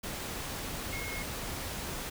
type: tone in noise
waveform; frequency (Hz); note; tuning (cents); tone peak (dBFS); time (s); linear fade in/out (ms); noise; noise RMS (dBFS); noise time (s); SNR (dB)
sine; 2162; C#7; -44; -39; 0.92-1.23; 10; pink; -38; 0.03-2.1; -4
effects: none